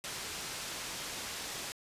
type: low-pass noise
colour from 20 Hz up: white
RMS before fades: -41 dBFS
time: 0.04-1.72 s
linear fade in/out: 0 ms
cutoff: 7000 Hz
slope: 12 dB/octave
effects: resampled to 32000 Hz